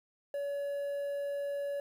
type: tone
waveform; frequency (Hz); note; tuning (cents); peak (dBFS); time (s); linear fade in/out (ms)
triangle; 567; C#5; +39; -31; 0.34-1.8; 2
effects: 10-bit